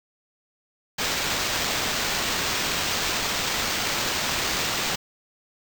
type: noise with sample-and-hold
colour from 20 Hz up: white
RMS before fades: -26 dBFS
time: 0.98-4.96 s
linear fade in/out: 10 ms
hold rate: 11025 Hz
effects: none